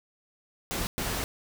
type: noise bursts at uneven times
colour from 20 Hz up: pink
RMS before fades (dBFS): -31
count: 2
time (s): 0.71-0.87 / 0.98-1.24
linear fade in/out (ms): 0
effects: none